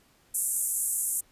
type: band-pass noise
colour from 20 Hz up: white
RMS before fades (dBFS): -29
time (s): 0.34-1.21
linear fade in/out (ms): 10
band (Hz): 7600 to 12000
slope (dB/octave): 48
effects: pink hiss -63 dBFS RMS until 1.31 s + resampled to 32000 Hz